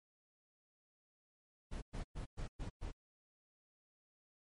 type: noise bursts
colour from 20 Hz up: brown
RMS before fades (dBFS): -42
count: 6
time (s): 1.71-2.92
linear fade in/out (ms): 20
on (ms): 110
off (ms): 110
effects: MP3 48 kbps